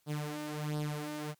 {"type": "tone with flanger", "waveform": "sawtooth", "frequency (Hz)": 150, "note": "D3", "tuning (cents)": 37, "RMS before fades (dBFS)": -37, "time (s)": [0.06, 1.35], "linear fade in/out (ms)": 50, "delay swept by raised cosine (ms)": [0.21, 3.41], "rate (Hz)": 1.4, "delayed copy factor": 0.7, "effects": ["white hiss -73 dBFS RMS until 1.39 s", "MP3 96 kbps"]}